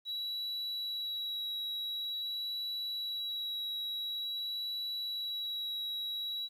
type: tone with vibrato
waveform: sine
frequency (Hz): 3900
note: B7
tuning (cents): -23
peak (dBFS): -32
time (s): 0.05-6.49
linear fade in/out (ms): 50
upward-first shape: sine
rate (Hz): 0.47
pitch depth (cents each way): 11
effects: tanh soft clip ceiling -34 dBFS + 11-bit